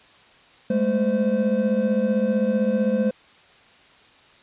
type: tone cluster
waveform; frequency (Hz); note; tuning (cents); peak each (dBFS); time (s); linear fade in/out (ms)
triangle; 204.5 / 220.1 / 515; G#3 / A3 / C5; -26 / +1 / -28; -21; 0.7-3.11; 5
effects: white hiss -52 dBFS RMS until 4.42 s + resampled to 8000 Hz